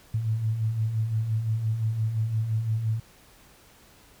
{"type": "beating tone pair", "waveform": "sine", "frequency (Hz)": [106.1, 111.9], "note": ["G#2", "A2"], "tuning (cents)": [38, 30], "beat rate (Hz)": 5.8, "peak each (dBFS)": [-33, -24], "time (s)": [0.14, 3], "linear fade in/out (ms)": 5, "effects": ["pink hiss -55 dBFS RMS until 4.2 s"]}